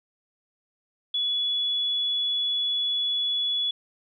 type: tone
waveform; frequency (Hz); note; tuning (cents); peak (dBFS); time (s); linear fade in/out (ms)
sine; 3405; G#7; +42; -23; 1.14-3.71; 5
effects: none